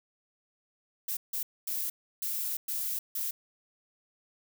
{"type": "noise bursts at uneven times", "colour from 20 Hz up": "violet", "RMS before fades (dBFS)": -33, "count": 6, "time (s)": [[1.08, 1.17], [1.33, 1.43], [1.67, 1.9], [2.22, 2.57], [2.68, 2.99], [3.15, 3.31]], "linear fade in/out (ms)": 5, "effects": []}